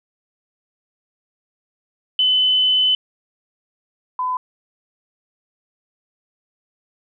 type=tone pair in turn; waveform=sine; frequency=3023 / 1008.8 Hz; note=F#7 / B5; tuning=+36 / +36 cents; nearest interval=octave + perfect fifth; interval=1900 cents; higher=first; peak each=-13 / -19 dBFS; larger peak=first; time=2.19-2.95 / 4.19-4.37 s; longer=first; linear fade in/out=2 ms; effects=none